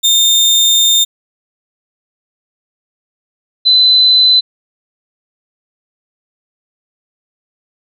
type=tone pair in turn; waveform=30% pulse / sine; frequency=3630 / 4026 Hz; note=A#7 / B7; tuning=-47 / +33 cents; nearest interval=major second; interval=180 cents; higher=second; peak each=-5 dBFS; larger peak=neither; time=0.03-1.05 / 3.65-4.41 s; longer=first; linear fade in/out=20 ms; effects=none